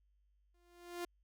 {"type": "tone with exponential growth", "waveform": "sawtooth", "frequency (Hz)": 349.2, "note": "F4", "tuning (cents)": 0, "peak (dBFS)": -34, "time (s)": [0.54, 1.05], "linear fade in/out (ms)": 5, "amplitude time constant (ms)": 110, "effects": ["added 50 Hz sine -70 dBFS peak until 1.23 s"]}